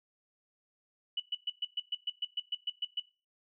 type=tone bursts; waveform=sine; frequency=2960 Hz; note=F#7; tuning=in tune; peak=-30 dBFS; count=13; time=1.17-3 s; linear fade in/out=5 ms; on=30 ms; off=120 ms; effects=noise-tail reverb RT60 0.3 s tail -17 dB re dry